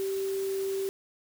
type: tone in noise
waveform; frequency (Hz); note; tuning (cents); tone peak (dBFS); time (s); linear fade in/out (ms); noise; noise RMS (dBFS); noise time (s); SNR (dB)
sine; 388.3; G4; -16; -28; 0-0.89; 0; white; -44; 0-0.89; +13
effects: none